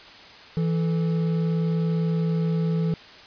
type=tone pair together; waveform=triangle; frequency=164.81 / 433.9 Hz; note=E3 / A4; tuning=0 / -24 cents; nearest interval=octave + perfect fourth; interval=1676 cents; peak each=-19 / -30 dBFS; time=0.57-2.94 s; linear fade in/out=0 ms; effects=white hiss -45 dBFS RMS until 3.26 s + resampled to 11025 Hz